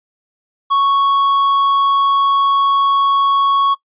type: tone with tanh clipping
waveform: sine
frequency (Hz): 1108.7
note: C#6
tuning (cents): 0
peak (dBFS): -12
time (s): 0.7-3.75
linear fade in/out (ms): 20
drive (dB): 7
effects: noise-tail reverb RT60 0.1 s tail -21 dB re dry + resampled to 8000 Hz